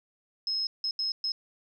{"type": "tone bursts at uneven times", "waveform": "sine", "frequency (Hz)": 5160, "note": "E8", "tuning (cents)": -38, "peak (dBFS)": -27, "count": 4, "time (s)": [[0.47, 0.67], [0.84, 0.91], [0.99, 1.12], [1.24, 1.32]], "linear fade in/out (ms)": 2, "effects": []}